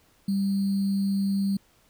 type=tone with sample-and-hold; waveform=sine; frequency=196.8 Hz; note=G3; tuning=7 cents sharp; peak=-22 dBFS; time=0.28-1.57 s; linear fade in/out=5 ms; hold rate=4410 Hz; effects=pink hiss -62 dBFS RMS until 1.89 s